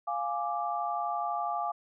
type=chord; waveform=sine; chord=D diminished; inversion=first; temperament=equal; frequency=698.5 / 830.6 / 1174.7 Hz; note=F5 / Ab5 / D6; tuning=0 / 0 / 0 cents; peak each=-33 / -34 / -34 dBFS; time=0.07-1.72 s; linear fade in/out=10 ms; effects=none